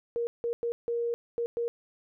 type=tone bursts at uneven times; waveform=sine; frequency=470.4 Hz; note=A#4; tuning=16 cents sharp; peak=-27 dBFS; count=6; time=0.16-0.27 / 0.44-0.53 / 0.63-0.72 / 0.88-1.14 / 1.38-1.46 / 1.57-1.68 s; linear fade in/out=0 ms; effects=none